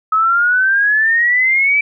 sine exponential sweep, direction up, 1276 to 2328 Hz, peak -10 dBFS, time 0.12-1.81 s, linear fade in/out 5 ms, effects none

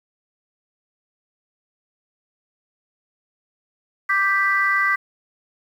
sine chord, G major, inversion second, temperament equal, 1174.7 / 1568 / 1975.5 Hz, D6 / G6 / B6, 0 / 0 / 0 cents, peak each -21 / -21 / -19 dBFS, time 4.09-4.96 s, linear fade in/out 10 ms, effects tanh soft clip ceiling -7 dBFS + 8-bit

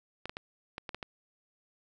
clicks, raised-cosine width 0.3 ms, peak -22 dBFS, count 7, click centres 0.256 / 0.295 / 0.369 / 0.781 / 0.892 / 0.946 / 1.028 s, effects none

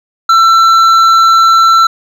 sine tone with hard clipping, 1340 Hz, E6, 28 cents sharp, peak -5 dBFS, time 0.29-1.87 s, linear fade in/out 5 ms, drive 7 dB, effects none

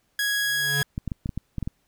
sawtooth tone, 1661.2 Hz, G#6, in tune, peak -19 dBFS, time 0.19-0.83 s, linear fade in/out 2 ms
square tone with exponential growth, 142.5 Hz, C#3, 48 cents sharp, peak -24 dBFS, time 0.36-0.82 s, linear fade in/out 0 ms, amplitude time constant 98 ms
clicks, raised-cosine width 5 ms, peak -16 dBFS, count 9, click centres 0.979 / 1.077 / 1.118 / 1.259 / 1.292 / 1.376 / 1.583 / 1.627 / 1.675 s
effects pink hiss -69 dBFS RMS until 1.87 s

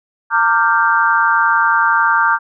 sine chord, G minor seventh, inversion first, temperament equal with one note detuned, 913.7 / 1174.7 / 1396.9 / 1568 Hz, Bb5 / D6 / F6 / G6, -35 / 0 / 0 / 0 cents, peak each -16 dBFS, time 0.3-2.39 s, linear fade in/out 50 ms, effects none

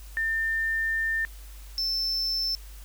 sine / triangle tone pair in turn, 1800 / 5312 Hz, A6 / E8, +39 / +12 cents, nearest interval octave + perfect fifth, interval 1873 cents, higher second, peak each -24 dBFS, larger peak neither, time 0.17-1.25 / 1.78-2.55 s, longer first, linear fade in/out 0 ms, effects added 50 Hz sine -41 dBFS peak until 2.84 s + white hiss -52 dBFS RMS until 2.84 s

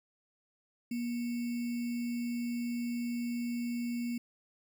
sine tone with sample-and-hold, 238.6 Hz, A#3, 41 cents sharp, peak -32 dBFS, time 0.91-4.18 s, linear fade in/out 5 ms, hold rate 2450 Hz, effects none

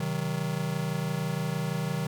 square chord, C diminished, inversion none, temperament just, 130.81 / 156.98 / 188.37 Hz, C3 / Eb3 / Gb3, 0 / +16 / +31 cents, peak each -35 / -31 / -35 dBFS, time 0-2.07 s, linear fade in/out 5 ms, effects none

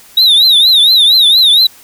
triangle tone with vibrato, 3784 Hz, A#7, 25 cents sharp, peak -3 dBFS, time 0.17-1.67 s, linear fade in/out 5 ms, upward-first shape triangle, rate 4.3 Hz, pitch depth 170 cents each way, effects white hiss -40 dBFS RMS until 1.83 s

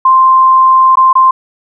sine tone with dropouts, 1046.5 Hz, C6, in tune, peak -3 dBFS, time 0.05-1.31 s, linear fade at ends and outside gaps 5 ms, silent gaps 0.956-0.971 / 1.13-1.153 s, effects none

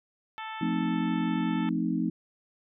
harmonic tone, 440 Hz, A4, in tune, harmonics 2 / 3 / 4 / 5 / 6 / 7 / 8, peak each -38 / -42 / -44 / -46 / -48 / -49 / -50 dBFS, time 0.38-1.69 s, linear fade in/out 0 ms
sine chord, F dominant seventh, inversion none, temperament equal with one note detuned, 174.61 / 220 / 260.1 / 311.1 Hz, F3 / A3 / C4 / Eb4, 0 / 0 / -10 / 0 cents, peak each -31 dBFS, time 0.61-2.1 s, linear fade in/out 5 ms
effects none

